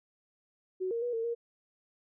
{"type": "tone with pitch steps", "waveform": "sine", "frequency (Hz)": [372.5, 464.4, 484.3, 454.4, 468.6], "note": ["F#4", "A#4", "B4", "A#4", "A#4"], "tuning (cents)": [12, -7, -34, -44, 9], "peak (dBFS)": -30, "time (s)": [0.8, 1.35], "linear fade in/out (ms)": 20, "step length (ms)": 110, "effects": []}